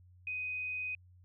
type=tone; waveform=sine; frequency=2502 Hz; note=D#7; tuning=9 cents sharp; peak=-35 dBFS; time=0.27-0.95 s; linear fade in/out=2 ms; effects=added 90 Hz sine -57 dBFS peak until 1.24 s